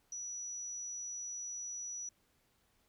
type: tone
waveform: sine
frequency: 5880 Hz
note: F#8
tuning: 12 cents flat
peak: -40 dBFS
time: 0.12-2.09 s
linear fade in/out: 2 ms
effects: pink hiss -74 dBFS RMS until 2.88 s